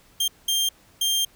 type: tone bursts at uneven times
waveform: sawtooth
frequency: 3187 Hz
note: G7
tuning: 28 cents sharp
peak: -17 dBFS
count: 3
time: 0.2-0.28 / 0.48-0.69 / 1.01-1.25 s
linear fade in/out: 5 ms
effects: pink hiss -56 dBFS RMS until 1.35 s